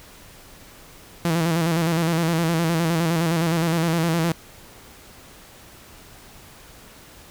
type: tone with vibrato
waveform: sawtooth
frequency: 165.7 Hz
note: E3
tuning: 9 cents sharp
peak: -15 dBFS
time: 1.25-4.32 s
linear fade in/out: 0 ms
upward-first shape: square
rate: 9.7 Hz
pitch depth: 54 cents each way
effects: pink hiss -46 dBFS RMS until 7.3 s